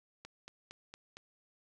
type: click train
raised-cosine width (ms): 0.2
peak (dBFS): -30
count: 5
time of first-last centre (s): 0.25-1.17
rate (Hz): 4.35
effects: none

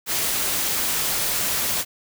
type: noise with amplitude modulation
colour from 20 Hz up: white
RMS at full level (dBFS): -22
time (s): 0.06-1.85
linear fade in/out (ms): 50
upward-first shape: sine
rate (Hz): 240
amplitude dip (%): 30
effects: none

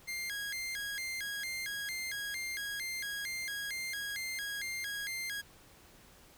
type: tone with vibrato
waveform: sawtooth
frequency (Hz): 1860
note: A#6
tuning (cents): -4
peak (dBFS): -33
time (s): 0.07-5.42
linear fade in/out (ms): 20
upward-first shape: square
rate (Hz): 2.2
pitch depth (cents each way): 210
effects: pink hiss -59 dBFS RMS until 6.37 s

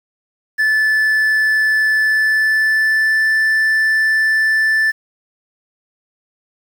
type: tone with pitch glide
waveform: triangle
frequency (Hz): 1744 to 1760.2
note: A6 to A6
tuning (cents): -16 to 0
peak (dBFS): -10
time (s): 0.58-4.92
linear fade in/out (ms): 20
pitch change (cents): +16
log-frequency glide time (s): 2.02-3.29
effects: 7-bit

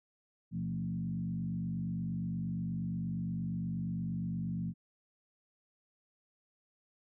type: tone with frequency modulation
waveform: sine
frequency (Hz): 172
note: F3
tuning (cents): -26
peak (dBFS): -33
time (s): 0.51-4.74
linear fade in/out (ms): 50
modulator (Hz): 48.5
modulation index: 1.1
effects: none

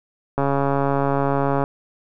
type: click train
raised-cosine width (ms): 1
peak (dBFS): -7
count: 176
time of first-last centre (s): 0.38-1.639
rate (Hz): 139
effects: none

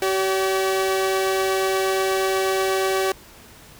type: tone pair together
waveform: sawtooth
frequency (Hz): 382.5 / 569.6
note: G4 / C#5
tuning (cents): -42 / +47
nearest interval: perfect fifth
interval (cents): 689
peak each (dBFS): -16 / -23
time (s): 0.02-3.12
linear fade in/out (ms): 2
effects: pink hiss -46 dBFS RMS until 3.79 s

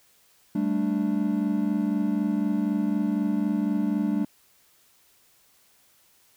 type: chord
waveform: triangle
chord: G suspended second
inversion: none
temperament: equal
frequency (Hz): 196 / 220 / 293.7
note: G3 / A3 / D4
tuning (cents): 0 / 0 / 0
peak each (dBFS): -25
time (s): 0.55-4.25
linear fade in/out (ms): 5
effects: white hiss -61 dBFS RMS until 6.36 s

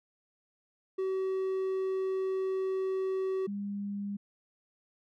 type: tone pair in turn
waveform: triangle / sine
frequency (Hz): 380 / 201.8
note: F#4 / G#3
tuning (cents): +46 / -49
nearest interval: major seventh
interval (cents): 1095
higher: first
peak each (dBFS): -27 / -33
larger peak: first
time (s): 0.98-3.47 / 3.47-4.17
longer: first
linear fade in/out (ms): 10
effects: none

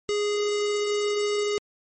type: tone with notch filter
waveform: square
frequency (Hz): 414.2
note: G#4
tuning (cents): -5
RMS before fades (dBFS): -25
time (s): 0.09-1.58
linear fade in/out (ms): 0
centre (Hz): 840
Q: 0.63
effects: MP3 32 kbps

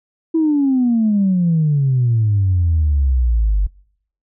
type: exponential sweep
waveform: sine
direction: down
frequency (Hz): 330 to 47.21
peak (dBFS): -11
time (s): 0.34-3.67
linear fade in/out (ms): 10
effects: noise-tail reverb RT60 0.7 s tail -26 dB re dry + tanh soft clip ceiling -8 dBFS

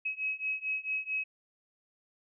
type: beating tone pair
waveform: sine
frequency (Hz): 2554 / 2558.5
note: D#7 / D#7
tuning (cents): +45 / +48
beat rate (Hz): 4.5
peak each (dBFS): -35 / -34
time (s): 0.05-1.24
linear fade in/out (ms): 10
effects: none

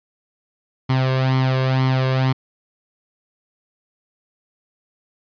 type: tone with flanger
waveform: sawtooth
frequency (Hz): 130.81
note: C3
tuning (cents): 0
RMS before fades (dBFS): -18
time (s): 0.89-2.33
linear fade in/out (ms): 10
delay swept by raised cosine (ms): 0.93 to 1.86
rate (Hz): 2.1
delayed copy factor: +0.65
effects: resampled to 11025 Hz

